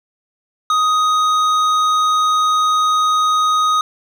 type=tone with hard clipping; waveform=triangle; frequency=1250 Hz; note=D#6; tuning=8 cents sharp; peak=-14 dBFS; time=0.7-3.81 s; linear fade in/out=2 ms; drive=13 dB; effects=none